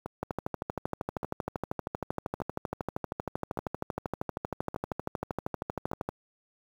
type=two click trains; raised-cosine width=1 ms; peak=-21 / -17 dBFS; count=6 / 76; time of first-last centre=0.06-5.915 / 0.23-6.089 s; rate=0.854 / 12.8 Hz; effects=high-pass 60 Hz 12 dB/octave + 8-bit